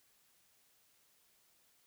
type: silence
effects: white hiss -71 dBFS RMS until 1.86 s

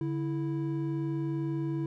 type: tone pair together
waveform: triangle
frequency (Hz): 143.7 / 328.6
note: D3 / E4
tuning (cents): -37 / -5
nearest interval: octave + major second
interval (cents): 1432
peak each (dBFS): -30 / -30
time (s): 0.01-1.86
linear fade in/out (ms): 2
effects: none

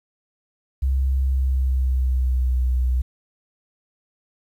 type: tone with pitch glide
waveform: sine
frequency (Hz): 66.4 to 62.67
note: C2 to B1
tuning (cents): +26 to +26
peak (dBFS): -17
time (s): 0.82-3.02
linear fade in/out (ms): 10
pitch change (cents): -100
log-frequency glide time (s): 1.18-2.61
effects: 9-bit

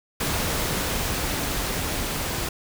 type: noise with level ramp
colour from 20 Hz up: pink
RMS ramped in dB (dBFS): -25 to -28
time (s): 0.2-2.49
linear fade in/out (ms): 5
effects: none

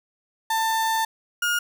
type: tone pair in turn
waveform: 35% pulse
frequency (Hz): 892 / 1424.9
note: A5 / F6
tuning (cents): +23 / +34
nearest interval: minor sixth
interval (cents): 811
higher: second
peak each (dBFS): -19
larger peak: neither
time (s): 0.5-1.05 / 1.42-1.59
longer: first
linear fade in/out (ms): 5
effects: none

